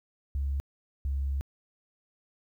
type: tone pair in turn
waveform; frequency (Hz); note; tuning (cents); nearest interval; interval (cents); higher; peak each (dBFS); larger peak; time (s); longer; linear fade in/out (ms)
sine; 69.3 / 68.78; C#2 / C#2; 0 / -13; unison; 13; first; -26; neither; 0.35-0.6 / 1.05-1.41; second; 0
effects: tanh soft clip ceiling -23 dBFS + 11-bit